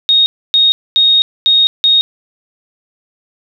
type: tone bursts at uneven times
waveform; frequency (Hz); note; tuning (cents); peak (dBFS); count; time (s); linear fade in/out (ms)
sine; 3729; A#7; 0; -6; 5; 0.09-0.26 / 0.54-0.72 / 0.96-1.22 / 1.46-1.67 / 1.84-2.01; 0
effects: none